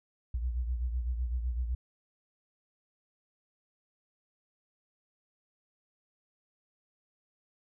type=beating tone pair; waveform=sine; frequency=60.1 / 68 Hz; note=B1 / C#2; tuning=-46 / -33 cents; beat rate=7.9 Hz; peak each=-30 / -39 dBFS; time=0.34-1.75 s; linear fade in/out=5 ms; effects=none